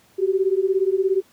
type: beating tone pair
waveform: sine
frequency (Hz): 374.3 / 391.3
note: F#4 / G4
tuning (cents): +20 / -3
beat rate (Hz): 17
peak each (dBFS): -20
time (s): 0.18-1.22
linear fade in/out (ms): 20
effects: pink hiss -56 dBFS RMS until 1.32 s + high-pass 100 Hz 12 dB/octave

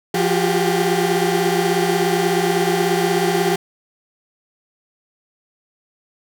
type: tone cluster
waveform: 30% pulse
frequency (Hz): 173.5 / 355.9 / 385.5 / 402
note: F3 / F4 / G4 / G4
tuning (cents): -11 / +33 / -29 / +44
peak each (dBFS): -19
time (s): 0.14-3.56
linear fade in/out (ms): 5
effects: none

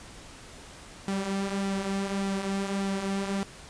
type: tone with flanger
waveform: sawtooth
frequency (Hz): 196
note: G3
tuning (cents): 0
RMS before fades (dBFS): -30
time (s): 1.08-3.43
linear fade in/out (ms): 0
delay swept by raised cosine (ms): 1.8 to 7.2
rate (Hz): 1.7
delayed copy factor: -0.5
effects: pink hiss -47 dBFS RMS until 3.69 s + resampled to 22050 Hz

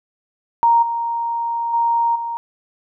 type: tone with level steps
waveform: sine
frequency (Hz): 932.3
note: A#5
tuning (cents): 0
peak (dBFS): -10 / -19 / -14 / -22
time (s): 0.63-2.37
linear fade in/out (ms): 0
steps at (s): 0.82 / 1.73 / 2.15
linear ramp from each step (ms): 10
effects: none

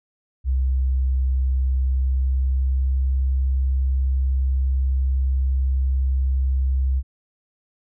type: tone with pitch glide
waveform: sine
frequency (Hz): 65.1 to 65.89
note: C2 to C2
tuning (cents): -8 to +13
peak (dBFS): -17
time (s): 0.44-7.03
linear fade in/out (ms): 50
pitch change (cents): +21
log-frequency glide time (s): 1.76-3.05
effects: none

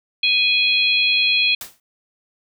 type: harmonic tone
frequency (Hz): 830.6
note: G#5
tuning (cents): 0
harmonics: 3 / 4 / 5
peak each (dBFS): -17 / -19 / -21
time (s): 0.23-1.55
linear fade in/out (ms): 5
type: noise with exponential decay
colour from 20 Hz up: white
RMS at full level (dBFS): -28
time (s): 1.61-1.8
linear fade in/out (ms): 2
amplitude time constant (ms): 41
effects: none

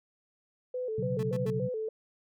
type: tone with vibrato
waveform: sine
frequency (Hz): 469.4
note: A#4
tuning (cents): +12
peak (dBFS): -31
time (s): 0.74-1.89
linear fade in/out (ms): 5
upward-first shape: square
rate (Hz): 3.5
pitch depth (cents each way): 120
type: chord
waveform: sine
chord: B suspended second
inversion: none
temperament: equal with one note detuned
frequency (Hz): 123.47 / 137.08 / 185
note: B2 / C#3 / F#3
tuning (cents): 0 / -19 / 0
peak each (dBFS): -35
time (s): 0.98-1.69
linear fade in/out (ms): 5
type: tone bursts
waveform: 30% pulse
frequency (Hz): 218.9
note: A3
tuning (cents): -9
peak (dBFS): -35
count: 3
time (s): 1.19-1.503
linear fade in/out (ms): 2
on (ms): 41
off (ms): 95
effects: none

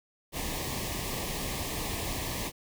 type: band-stop noise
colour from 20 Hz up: pink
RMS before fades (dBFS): -34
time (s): 0.32-2.52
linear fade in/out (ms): 50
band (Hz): 1200 to 1700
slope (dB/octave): 96
effects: none

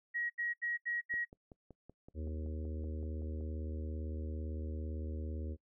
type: tone bursts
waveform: sine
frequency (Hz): 1900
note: A#6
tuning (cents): +33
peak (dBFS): -34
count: 5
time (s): 0.14-1.252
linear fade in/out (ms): 20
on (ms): 160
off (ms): 78
type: click train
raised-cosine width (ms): 2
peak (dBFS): -39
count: 13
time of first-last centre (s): 1.14-3.408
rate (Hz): 5.29
type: harmonic tone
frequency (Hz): 77.78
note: D#2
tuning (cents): 0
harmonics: 1 / 3 / 4 / 5 / 6 / 7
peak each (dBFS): -38 / -48 / -50 / -52 / -54 / -55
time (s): 2.14-5.57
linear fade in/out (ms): 50
effects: noise-tail reverb RT60 0.1 s tail -23 dB re dry

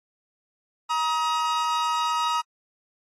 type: tone pair together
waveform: 45% pulse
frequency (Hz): 949.2 / 1267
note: A#5 / D#6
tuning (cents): +31 / +31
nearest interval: perfect fourth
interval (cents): 500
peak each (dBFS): -25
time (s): 0.89-2.42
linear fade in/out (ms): 20
effects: low-pass 6000 Hz 12 dB/octave + AAC 48 kbps

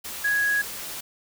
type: tone in noise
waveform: sine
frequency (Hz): 1663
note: G#6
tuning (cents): +2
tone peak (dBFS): -20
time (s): 0.24-0.62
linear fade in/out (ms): 10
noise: white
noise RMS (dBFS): -35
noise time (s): 0.04-1.01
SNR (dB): +12
effects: none

